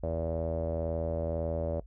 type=tone with low-pass filter; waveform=sawtooth; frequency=81.9 Hz; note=E2; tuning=11 cents flat; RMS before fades=-32 dBFS; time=0.03-1.8 s; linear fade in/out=5 ms; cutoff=580 Hz; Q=7.9; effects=noise-tail reverb RT60 0.1 s tail -21 dB re dry + added 50 Hz sine -47 dBFS peak until 1.86 s